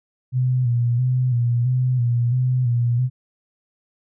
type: tone with vibrato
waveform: sine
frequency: 123.3 Hz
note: B2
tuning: 2 cents flat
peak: -16 dBFS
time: 0.32-3.1 s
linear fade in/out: 50 ms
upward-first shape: square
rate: 1.5 Hz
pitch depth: 52 cents each way
effects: none